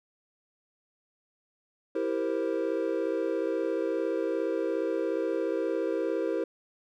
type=chord; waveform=triangle; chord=C dominant seventh; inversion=first; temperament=equal; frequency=329.6 / 392 / 466.2 / 523.3 Hz; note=E4 / G4 / Bb4 / C5; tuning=0 / 0 / 0 / 0 cents; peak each=-30 / -31 / -30 / -31 dBFS; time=1.95-6.44 s; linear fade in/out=5 ms; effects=none